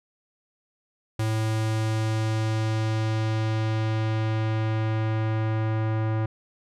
square tone with low-pass filter sweep, 110 Hz, A2, in tune, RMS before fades -25 dBFS, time 1.19-6.26 s, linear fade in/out 5 ms, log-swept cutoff 11000 to 1600 Hz, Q 0.82, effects none

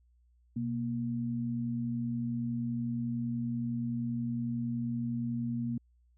sine tone pair together, 124.9 / 235.6 Hz, B2 / A#3, +20 / +19 cents, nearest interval major seventh, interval 1099 cents, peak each -36 / -32 dBFS, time 0.56-5.78 s, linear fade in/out 5 ms, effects added 60 Hz sine -63 dBFS peak until 6.17 s

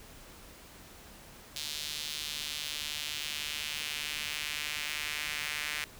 sawtooth tone with high-pass filter sweep, 149.7 Hz, D3, 33 cents sharp, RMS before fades -37 dBFS, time 1.56-5.84 s, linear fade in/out 0 ms, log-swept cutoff 3800 to 2100 Hz, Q 1.9, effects pink hiss -52 dBFS RMS until 5.99 s

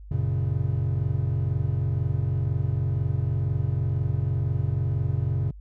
triangle chord, F# major, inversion none, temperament equal, 92.5 / 116.54 / 138.59 Hz, F#2 / A#2 / C#3, 0 / 0 / 0 cents, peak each -25 dBFS, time 0.11-5.51 s, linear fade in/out 5 ms, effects added 50 Hz sine -40 dBFS peak until 5.6 s

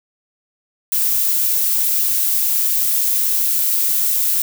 violet noise, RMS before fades -17 dBFS, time 0.92-4.42 s, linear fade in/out 2 ms, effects none

